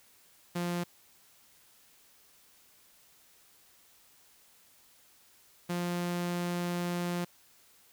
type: tone pair in turn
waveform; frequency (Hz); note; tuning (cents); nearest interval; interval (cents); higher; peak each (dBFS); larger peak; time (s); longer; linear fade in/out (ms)
sawtooth; 174.61 / 175.27; F3 / F3; 0 / +6; unison; 6; second; -27; neither; 0.55-0.84 / 5.69-7.25; second; 10
effects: white hiss -62 dBFS RMS until 7.92 s